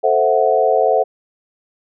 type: chord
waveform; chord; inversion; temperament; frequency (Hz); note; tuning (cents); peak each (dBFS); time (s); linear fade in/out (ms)
sine; F# half-diminished seventh; first; equal; 440 / 523.3 / 659.3 / 740; A4 / C5 / E5 / F#5; 0 / 0 / 0 / 0; -17; 0.03-1.04; 20
effects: none